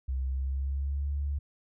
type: tone with pitch glide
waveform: sine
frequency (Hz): 65.41 to 71.33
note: C2 to D2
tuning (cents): 0 to -50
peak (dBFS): -28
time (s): 0.08-1.39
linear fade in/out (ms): 10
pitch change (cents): +150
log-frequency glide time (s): 0.24-1.11
effects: none